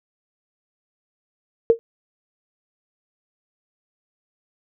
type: tone with exponential decay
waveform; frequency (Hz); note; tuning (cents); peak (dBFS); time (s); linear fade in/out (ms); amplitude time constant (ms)
sine; 460; A#4; -23; -6; 1.7-1.79; 0; 19
effects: none